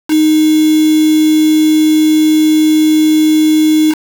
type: tone with quantisation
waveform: sine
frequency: 309.9 Hz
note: D#4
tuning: 7 cents flat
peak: -6 dBFS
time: 0.08-3.95 s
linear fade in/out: 50 ms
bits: 3
effects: none